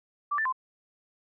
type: tone with pitch steps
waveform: sine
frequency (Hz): 1165 / 1769 / 1037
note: D6 / A6 / C6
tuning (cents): -14 / +9 / -16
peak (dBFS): -25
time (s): 0.31-0.526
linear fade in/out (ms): 10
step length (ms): 72
effects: none